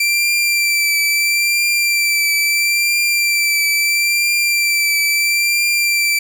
sawtooth tone with vibrato, 2349 Hz, D7, in tune, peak -10 dBFS, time 0-6.19 s, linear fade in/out 5 ms, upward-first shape triangle, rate 0.75 Hz, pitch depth 28 cents each way, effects none

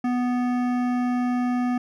sine tone with hard clipping, 246.9 Hz, B3, in tune, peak -23 dBFS, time 0.04-1.78 s, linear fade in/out 5 ms, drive 14 dB, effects none

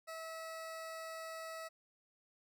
20% pulse tone, 648 Hz, E5, 30 cents flat, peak -39 dBFS, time 0.07-1.69 s, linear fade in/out 20 ms, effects none

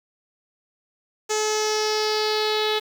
sawtooth tone with low-pass filter sweep, 428.9 Hz, A4, 44 cents flat, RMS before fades -23 dBFS, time 1.29-2.8 s, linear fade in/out 20 ms, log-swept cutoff 6800 to 3700 Hz, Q 4.6, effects 7-bit

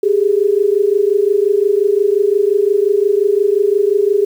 sine tone pair together, 393.9 / 419.6 Hz, G4 / G#4, +8 / +18 cents, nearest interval minor second, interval 110 cents, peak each -13 dBFS, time 0.03-4.25 s, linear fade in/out 5 ms, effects 7-bit

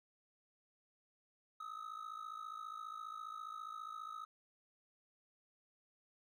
triangle ring-modulated tone, 1272 Hz, D#6, 38 cents sharp, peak -40 dBFS, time 1.6-4.25 s, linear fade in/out 2 ms, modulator 27.4 Hz, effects none

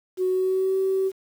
sine tone with pitch glide, 370 to 382.8 Hz, F#4 to G4, 0 to -41 cents, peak -19 dBFS, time 0.17-1.12 s, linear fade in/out 50 ms, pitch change +59 cents, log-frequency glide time 0.27-0.77 s, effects tanh soft clip ceiling -15 dBFS + 8-bit

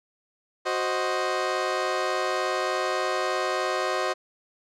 20% pulse chord, C diminished, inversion second, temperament equal, 370 / 523.3 / 622.3 Hz, Gb4 / C5 / Eb5, 0 / 0 / 0 cents, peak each -24 dBFS, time 0.65-4.14 s, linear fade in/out 20 ms, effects low-pass 6000 Hz 12 dB/octave

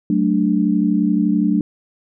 sine chord, D major, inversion first, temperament equal with one note detuned, 188.34 / 220 / 293.7 Hz, F#3 / A3 / D4, +31 / 0 / 0 cents, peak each -18 dBFS, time 0.1-1.61 s, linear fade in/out 2 ms, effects none

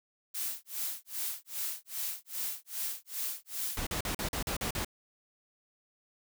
blue noise with tremolo, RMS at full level -34 dBFS, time 0.34-3.87 s, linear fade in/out 10 ms, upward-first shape sine, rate 2.5 Hz, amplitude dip 100%
pink noise bursts, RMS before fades -34 dBFS, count 8, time 3.77-4.847 s, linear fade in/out 2 ms, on 97 ms, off 43 ms
effects none

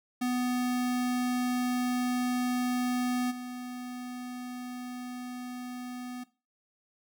square tone with level steps, 248.5 Hz, B3, 11 cents sharp, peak -28 / -38 dBFS, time 0.21-6.24 s, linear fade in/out 10 ms, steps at 3.3 s, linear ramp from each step 20 ms, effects noise-tail reverb RT60 0.3 s tail -17 dB re dry

